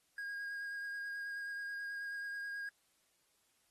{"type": "tone with vibrato", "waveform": "triangle", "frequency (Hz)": 1631, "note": "G#6", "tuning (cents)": -32, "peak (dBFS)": -38, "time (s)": [0.18, 2.69], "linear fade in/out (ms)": 2, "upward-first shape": "sine", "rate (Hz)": 9.3, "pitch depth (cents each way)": 14, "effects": ["white hiss -75 dBFS RMS until 3.7 s", "AAC 32 kbps"]}